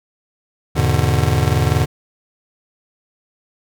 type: chord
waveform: square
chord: E dominant seventh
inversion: none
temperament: just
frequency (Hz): 82.41 / 103.01 / 123.61 / 148.33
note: E2 / G#2 / B2 / D3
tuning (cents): 0 / -14 / +2 / +18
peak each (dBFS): -20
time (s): 0.75-1.86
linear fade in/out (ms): 20
effects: none